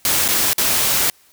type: noise with dropouts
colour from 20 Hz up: white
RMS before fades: -17 dBFS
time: 0.05-1.1 s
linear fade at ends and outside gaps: 1 ms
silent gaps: 0.28-0.286 / 0.532-0.581 s
effects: white hiss -53 dBFS RMS until 1.32 s